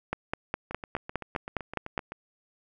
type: two click trains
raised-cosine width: 0.5 ms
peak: -13 / -22 dBFS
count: 10 / 12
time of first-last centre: 0.13-1.978 / 0.71-2.12 s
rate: 4.87 / 7.8 Hz
effects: none